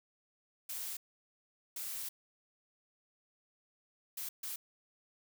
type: noise bursts at uneven times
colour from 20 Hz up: blue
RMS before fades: -41 dBFS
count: 4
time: 0.69-0.97 / 1.76-2.09 / 4.17-4.29 / 4.43-4.56 s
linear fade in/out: 5 ms
effects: none